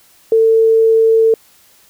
sine tone, 448.2 Hz, A4, 32 cents sharp, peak -7 dBFS, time 0.32-1.34 s, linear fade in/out 2 ms, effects white hiss -49 dBFS RMS until 1.89 s

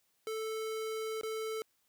square tone with dropouts, 440 Hz, A4, in tune, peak -36 dBFS, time 0.27-1.62 s, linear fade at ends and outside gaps 1 ms, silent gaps 1.212-1.233 s, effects white hiss -75 dBFS RMS until 1.88 s

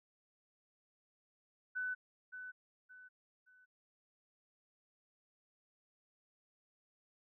sine tone with echo, 1500 Hz, F#6, 23 cents sharp, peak -36 dBFS, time 1.75-1.95 s, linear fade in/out 20 ms, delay 570 ms, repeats 3, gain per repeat -9 dB, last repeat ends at 3.66 s, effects none

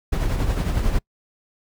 brown noise with tremolo, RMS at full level -19 dBFS, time 0.12-0.99 s, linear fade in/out 10 ms, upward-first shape triangle, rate 11 Hz, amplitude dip 50%, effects noise-tail reverb RT60 0.1 s tail -26 dB re dry

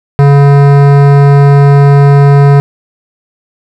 sine tone with hard clipping, 141.4 Hz, C#3, 35 cents sharp, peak -3 dBFS, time 0.19-2.6 s, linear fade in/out 0 ms, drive 17 dB, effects none

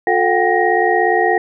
sine tone cluster, 358.2 / 442.3 / 728 / 785 / 1877 Hz, F4 / A4 / F#5 / G5 / A#6, +44 / +9 / -28 / +2 / +11 cents, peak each -18 dBFS, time 0.07-1.38 s, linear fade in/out 2 ms, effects none

